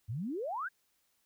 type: exponential sweep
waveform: sine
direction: up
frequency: 98 to 1681 Hz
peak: -34 dBFS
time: 0.08-0.69 s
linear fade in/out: 20 ms
effects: white hiss -75 dBFS RMS until 1.25 s